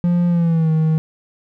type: tone with pitch glide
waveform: triangle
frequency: 174.61 to 158.28 Hz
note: F3 to D#3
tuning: 0 to +30 cents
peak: -11 dBFS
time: 0.04-0.98 s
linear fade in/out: 0 ms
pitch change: -170 cents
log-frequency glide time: 0.28-0.71 s
effects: none